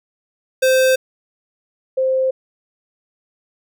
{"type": "tone pair in turn", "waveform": ["square", "sine"], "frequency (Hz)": [520, 523.3], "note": ["C5", "C5"], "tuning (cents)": [-11, 0], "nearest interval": "unison", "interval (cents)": 11, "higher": "second", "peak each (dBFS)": [-12, -14], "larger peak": "first", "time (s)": [[0.62, 0.96], [1.97, 2.31]], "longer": "neither", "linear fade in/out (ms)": 10, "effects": []}